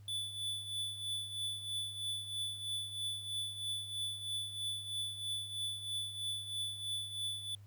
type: tone with tremolo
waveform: square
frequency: 3473 Hz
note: A7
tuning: 23 cents flat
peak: -35 dBFS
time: 0.08-7.55 s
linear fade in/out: 2 ms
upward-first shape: triangle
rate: 3.1 Hz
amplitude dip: 70%
effects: added 101 Hz sine -52 dBFS peak until 7.66 s + pink hiss -70 dBFS RMS until 7.66 s